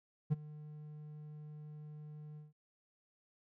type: tone with ADSR envelope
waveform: triangle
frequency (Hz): 151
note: D3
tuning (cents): +48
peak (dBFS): -24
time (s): 0.3-2.53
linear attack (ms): 24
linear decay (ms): 23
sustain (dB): -21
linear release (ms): 160
effects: none